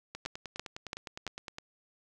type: two click trains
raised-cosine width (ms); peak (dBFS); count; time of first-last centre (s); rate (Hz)
0.2; -18 / -23; 4 / 15; 0.26-1.267 / 0.15-1.584; 2.98 / 9.76
effects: none